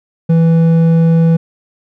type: tone with hard clipping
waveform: sine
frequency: 164.81 Hz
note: E3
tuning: in tune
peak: -8 dBFS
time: 0.29-1.37 s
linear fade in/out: 10 ms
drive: 6 dB
effects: none